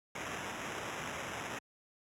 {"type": "noise with sample-and-hold", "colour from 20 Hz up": "white", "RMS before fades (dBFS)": -41, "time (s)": [0.15, 1.59], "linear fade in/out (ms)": 5, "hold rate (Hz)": 4410, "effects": ["high-pass 80 Hz 12 dB/octave", "low-pass 10000 Hz 12 dB/octave"]}